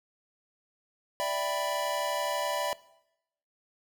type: chord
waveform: square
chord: E minor seventh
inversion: third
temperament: equal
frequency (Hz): 587.3 / 659.3 / 784 / 987.8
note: D5 / E5 / G5 / B5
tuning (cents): 0 / 0 / 0 / 0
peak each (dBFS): -33 / -35 / -39 / -34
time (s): 1.2-2.73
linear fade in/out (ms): 0
effects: noise-tail reverb RT60 0.8 s tail -19 dB re dry